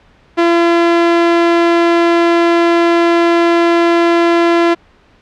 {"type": "tone", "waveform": "sawtooth", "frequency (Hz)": 340, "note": "F4", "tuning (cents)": -46, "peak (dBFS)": -4, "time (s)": [0.37, 4.75], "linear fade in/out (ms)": 20, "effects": ["pink hiss -48 dBFS RMS until 5.21 s", "low-pass 3000 Hz 12 dB/octave"]}